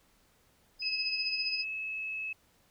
sine tone with tremolo, 5020 Hz, D#8, 15 cents sharp, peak -29 dBFS, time 0.79-1.65 s, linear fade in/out 50 ms, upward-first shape sine, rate 15 Hz, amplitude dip 65%
sine tone, 2589 Hz, E7, 32 cents flat, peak -34 dBFS, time 0.82-2.33 s, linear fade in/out 5 ms
effects pink hiss -67 dBFS RMS until 2.7 s

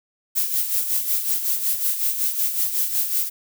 violet noise with tremolo, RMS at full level -20 dBFS, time 0.35-3.3 s, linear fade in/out 20 ms, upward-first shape sine, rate 5.4 Hz, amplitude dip 60%, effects none

